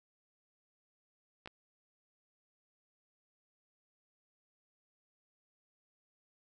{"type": "clicks", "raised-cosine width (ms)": 0.3, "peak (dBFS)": -30, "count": 2, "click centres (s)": [1.459, 1.475], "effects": []}